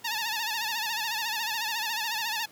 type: tone with vibrato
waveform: 10% pulse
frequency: 891 Hz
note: A5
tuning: 22 cents sharp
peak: -20 dBFS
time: 0.04-2.46 s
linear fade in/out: 10 ms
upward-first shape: sine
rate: 14 Hz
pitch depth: 93 cents each way
effects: pink hiss -54 dBFS RMS until 2.51 s + high-pass 150 Hz 12 dB/octave